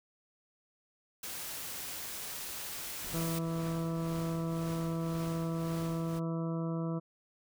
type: noise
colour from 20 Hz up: white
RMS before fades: -41 dBFS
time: 1.23-3.39 s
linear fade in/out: 5 ms
type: noise with tremolo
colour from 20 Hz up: pink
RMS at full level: -45 dBFS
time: 3.01-6.2 s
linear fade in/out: 20 ms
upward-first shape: triangle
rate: 1.9 Hz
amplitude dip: 65%
type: harmonic tone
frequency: 164.81 Hz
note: E3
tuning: in tune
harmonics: 1 / 2 / 3 / 4 / 6 / 7 / 8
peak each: -33 / -39 / -43 / -45 / -49 / -50 / -51 dBFS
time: 3.13-7 s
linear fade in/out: 20 ms
effects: none